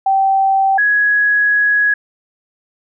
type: tone pair in turn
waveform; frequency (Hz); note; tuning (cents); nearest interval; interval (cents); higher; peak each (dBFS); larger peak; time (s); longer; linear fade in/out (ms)
sine; 776 / 1671.1; G5 / G#6; -18 / +10; octave + minor second; 1328; second; -10; neither; 0.06-0.78 / 0.78-1.94; second; 5
effects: none